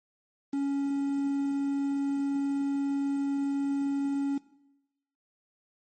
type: tone with quantisation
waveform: triangle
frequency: 279 Hz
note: C#4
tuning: 11 cents sharp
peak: -24 dBFS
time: 0.53-4.38 s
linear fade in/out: 5 ms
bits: 8
effects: noise-tail reverb RT60 0.9 s tail -19 dB re dry + MP3 32 kbps